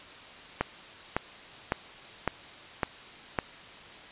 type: click train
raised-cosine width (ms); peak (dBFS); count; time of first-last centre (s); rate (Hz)
0.5; -10; 6; 0.61-3.388; 1.8
effects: white hiss -47 dBFS RMS until 4.11 s + resampled to 8000 Hz